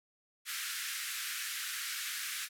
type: band-pass noise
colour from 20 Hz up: pink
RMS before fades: -39 dBFS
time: 0.45-2.49 s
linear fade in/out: 50 ms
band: 1400 to 15000 Hz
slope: 48 dB/octave
effects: none